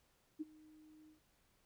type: tone with ADSR envelope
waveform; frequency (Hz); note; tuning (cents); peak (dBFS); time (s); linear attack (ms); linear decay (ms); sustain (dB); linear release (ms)
sine; 309.2; D#4; -11; -37; 0.39-1.2; 22; 25; -22; 110
effects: pink hiss -75 dBFS RMS until 1.65 s